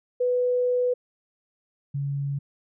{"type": "tone pair in turn", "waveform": "sine", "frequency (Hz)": [495.5, 140.5], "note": ["B4", "C#3"], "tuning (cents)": [6, 24], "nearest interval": "octave + minor seventh", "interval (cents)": 2182, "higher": "first", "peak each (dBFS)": [-20, -25], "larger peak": "first", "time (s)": [[0.2, 0.94], [1.94, 2.39]], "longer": "first", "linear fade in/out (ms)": 10, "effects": []}